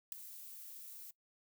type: noise with ADSR envelope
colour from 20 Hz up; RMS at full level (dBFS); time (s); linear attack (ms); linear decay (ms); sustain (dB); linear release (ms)
violet; -34; 0.12-1.11; 4; 3; -17; 5
effects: noise-tail reverb RT60 0.1 s tail -19 dB re dry